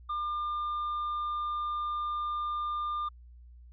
sine tone with tanh clipping, 1200 Hz, D6, 37 cents sharp, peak -31 dBFS, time 0.09-3.09 s, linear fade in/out 10 ms, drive 3 dB, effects added 60 Hz sine -49 dBFS peak until 3.72 s + resampled to 11025 Hz

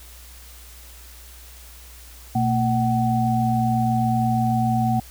sine tone cluster, 120.6 / 227 / 752 Hz, B2 / A#3 / F#5, -41 / -46 / +28 cents, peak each -22 dBFS, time 2.35-5 s, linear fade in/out 5 ms, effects added 60 Hz sine -43 dBFS peak until 5.1 s + white hiss -46 dBFS RMS until 5.1 s

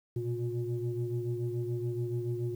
sine tone cluster, 118.7 / 125.7 / 357.1 Hz, A#2 / B2 / F4, +32 / +31 / +39 cents, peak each -33 / -37 / -34 dBFS, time 0.16-2.55 s, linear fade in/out 5 ms, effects tanh soft clip ceiling -23 dBFS + 10-bit

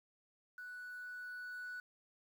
sine tone with level ramp, 1480 Hz, F#6, in tune, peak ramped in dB -45 to -40 dBFS, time 0.58-1.8 s, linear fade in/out 2 ms, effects tanh soft clip ceiling -42 dBFS + 11-bit

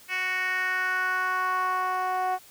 10% pulse tone with band-pass filter sweep, 370 Hz, F#4, in tune, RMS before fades -27 dBFS, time 0.08-2.39 s, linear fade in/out 50 ms, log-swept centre 2400 to 750 Hz, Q 3, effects white hiss -52 dBFS RMS until 2.5 s

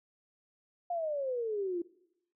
sine exponential sweep, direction down, 714 to 336 Hz, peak -31 dBFS, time 0.9-1.82 s, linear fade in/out 5 ms, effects noise-tail reverb RT60 0.8 s tail -20 dB re dry

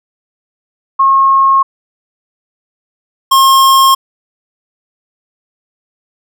sine / square tone pair in turn, 1083 / 1073 Hz, C#6 / C6, -41 / +43 cents, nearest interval unison, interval 16 cents, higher first, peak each -5 dBFS, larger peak neither, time 0.99-1.63 / 3.31-3.95 s, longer neither, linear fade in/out 10 ms, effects none

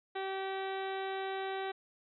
harmonic tone, 385.2 Hz, G4, 30 cents flat, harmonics 1 / 2 / 3 / 4 / 5 / 6 / 7 / 8 / 9 / 10, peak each -38 / -39 / -48 / -46 / -48 / -51 / -55 / -54 / -55 / -52 dBFS, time 0.15-1.72 s, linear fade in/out 10 ms, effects none

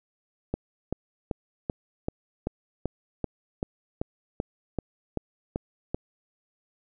click train, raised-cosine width 2 ms, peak -14 dBFS, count 15, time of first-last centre 0.54-5.945 s, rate 2.59 Hz, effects none

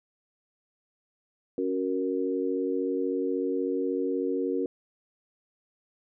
sine chord, F# major, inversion second, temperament equal, 277.2 / 370 / 466.2 Hz, C#4 / F#4 / A#4, 0 / 0 / 0 cents, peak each -30 dBFS, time 1.58-4.66 s, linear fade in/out 2 ms, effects none

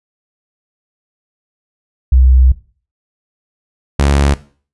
sine / sawtooth tone pair in turn, 64 / 70.58 Hz, C2 / C#2, -38 / +32 cents, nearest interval major second, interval 170 cents, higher second, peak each -5 dBFS, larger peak neither, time 2.12-2.52 / 3.99-4.34 s, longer first, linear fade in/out 5 ms, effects noise-tail reverb RT60 0.4 s tail -17 dB re dry + resampled to 24000 Hz

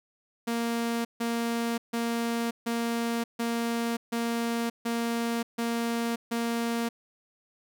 sawtooth tone bursts, 233 Hz, A#3, 1 cent flat, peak -23 dBFS, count 9, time 0.47-6.89 s, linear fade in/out 10 ms, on 580 ms, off 150 ms, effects none

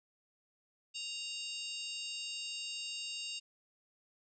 harmonic tone with a mistuned harmonic, 932.3 Hz, A#5, in tune, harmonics 3 / 4 / 5 / 6 / 7 / 8 / 9, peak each -42 / -47 / -46 / -51 / -54 / -50 / -56 dBFS, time 0.94-3.4 s, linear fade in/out 20 ms, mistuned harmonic 6, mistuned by -85 cents, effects none

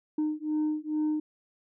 sine beating tone pair, 304.8 / 307.1 Hz, D#4 / D#4, -36 / -23 cents, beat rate 2.3 Hz, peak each -28 dBFS, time 0.18-1.2 s, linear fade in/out 5 ms, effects tanh soft clip ceiling -23 dBFS

